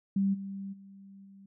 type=tone with level steps; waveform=sine; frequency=196 Hz; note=G3; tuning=in tune; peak=-24 / -36 / -48 / -50 dBFS; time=0.16-1.46 s; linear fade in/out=5 ms; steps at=0.33 / 0.72 / 1.24 s; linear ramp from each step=20 ms; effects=none